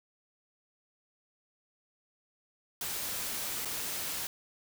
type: noise with dropouts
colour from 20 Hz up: white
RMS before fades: -36 dBFS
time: 2.81-4.27 s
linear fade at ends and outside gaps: 2 ms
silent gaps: 3.65-3.655 s
effects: none